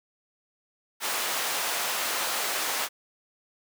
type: high-pass noise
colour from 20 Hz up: pink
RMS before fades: -29 dBFS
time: 1-2.89 s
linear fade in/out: 50 ms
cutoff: 700 Hz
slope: 12 dB/octave
effects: none